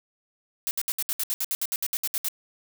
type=noise bursts; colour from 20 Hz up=blue; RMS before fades=-27 dBFS; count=16; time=0.67-2.285 s; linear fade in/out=0 ms; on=40 ms; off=65 ms; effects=none